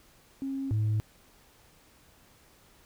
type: tone pair in turn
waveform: sine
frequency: 270.7 / 107.43 Hz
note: C#4 / A2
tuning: -41 / -41 cents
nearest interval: octave + major third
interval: 1600 cents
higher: first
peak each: -30 / -22 dBFS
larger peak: second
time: 0.42-0.71 / 0.71-1 s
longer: neither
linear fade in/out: 0 ms
effects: tanh soft clip ceiling -23 dBFS + pink hiss -60 dBFS RMS until 2.85 s